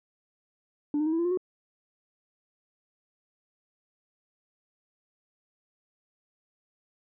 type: tone with pitch steps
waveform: sine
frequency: 293.7 / 304.9 / 316.6 / 328.7 / 341.3 / 354.4 / 367.9 Hz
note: D4 / D#4 / D#4 / E4 / F4 / F4 / F#4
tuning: 0 / -35 / +30 / -5 / -40 / +25 / -10 cents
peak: -22 dBFS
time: 0.94-1.374 s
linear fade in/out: 2 ms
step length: 62 ms
effects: tanh soft clip ceiling -22 dBFS